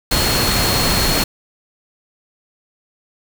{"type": "tone in noise", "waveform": "sine", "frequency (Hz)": 4297, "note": "C8", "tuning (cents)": 45, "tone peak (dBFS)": -21, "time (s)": [0.11, 1.24], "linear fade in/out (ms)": 5, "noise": "pink", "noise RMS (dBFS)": -17, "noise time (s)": [0.11, 1.24], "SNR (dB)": -7, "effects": []}